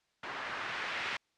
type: noise with low-pass filter sweep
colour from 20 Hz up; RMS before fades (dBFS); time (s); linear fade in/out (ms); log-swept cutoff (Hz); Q
blue; -38; 0.23-1.17; 5; 1300 to 2200; 1.3
effects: white hiss -75 dBFS RMS until 1.37 s + low-pass 5000 Hz 12 dB/octave